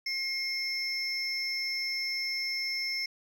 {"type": "tone pair together", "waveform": "triangle", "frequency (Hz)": [2142, 5323], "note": ["C7", "E8"], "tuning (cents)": [40, 16], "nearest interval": "octave + major third", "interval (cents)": 1576, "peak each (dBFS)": [-31, -31], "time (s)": [0.06, 3.06], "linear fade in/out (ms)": 5, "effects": ["tanh soft clip ceiling -21 dBFS"]}